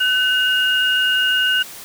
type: tone pair together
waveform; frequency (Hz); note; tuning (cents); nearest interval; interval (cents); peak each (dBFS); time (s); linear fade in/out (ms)
sine; 1510 / 2851; F#6 / F7; +35 / +35; major seventh; 1100; -17; 0-1.63; 10
effects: white hiss -36 dBFS RMS until 1.84 s